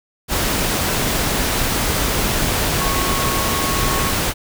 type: tone in noise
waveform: sine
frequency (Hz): 1100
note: C#6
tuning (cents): -14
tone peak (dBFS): -24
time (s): 2.77-4.14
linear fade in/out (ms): 50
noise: pink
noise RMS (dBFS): -19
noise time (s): 0.28-4.34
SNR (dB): -8
effects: none